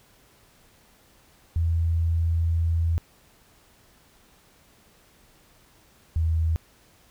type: tone pair in turn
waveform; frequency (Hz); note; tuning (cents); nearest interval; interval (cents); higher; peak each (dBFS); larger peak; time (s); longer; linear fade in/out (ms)
sine; 83 / 80.96; E2 / E2; +12 / -31; unison; 43; first; -20; neither; 1.56-2.98 / 6.16-6.56; first; 0
effects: pink hiss -58 dBFS RMS until 7.1 s